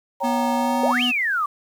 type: chord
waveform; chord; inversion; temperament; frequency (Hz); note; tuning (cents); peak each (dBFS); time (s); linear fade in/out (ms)
sine; G diminished; second; equal; 554.4 / 784 / 932.3; Db5 / G5 / Bb5; 0 / 0 / 0; -27 / -28 / -23; 0.2-0.93; 20
type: tone with pitch glide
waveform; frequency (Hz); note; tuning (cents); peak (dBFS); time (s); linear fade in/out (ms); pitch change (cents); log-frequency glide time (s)
square; 242.5 to 246.5; B3 to B3; -31 to -3; -23; 0.23-1.12; 20; +28; 0.56-0.77
type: exponential two-way sweep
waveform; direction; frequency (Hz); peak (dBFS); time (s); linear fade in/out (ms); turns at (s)
sine; up then down; 463.5 to 3200 to 1132; -19; 0.83-1.46; 5; 1.03
effects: 8-bit